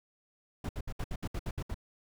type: noise bursts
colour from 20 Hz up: brown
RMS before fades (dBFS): -35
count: 10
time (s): 0.64-1.744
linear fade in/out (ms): 5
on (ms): 51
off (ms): 66
effects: none